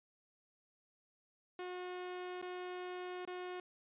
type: tone with dropouts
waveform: sawtooth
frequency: 362 Hz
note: F#4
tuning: 38 cents flat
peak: -38 dBFS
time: 1.59-3.6 s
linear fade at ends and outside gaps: 2 ms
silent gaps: 2.416-2.425 / 3.252-3.275 s
effects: resampled to 8000 Hz